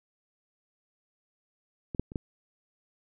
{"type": "clicks", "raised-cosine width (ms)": 3, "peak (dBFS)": [-22, -13, -29, -17], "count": 4, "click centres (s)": [1.948, 1.996, 2.119, 2.158], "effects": []}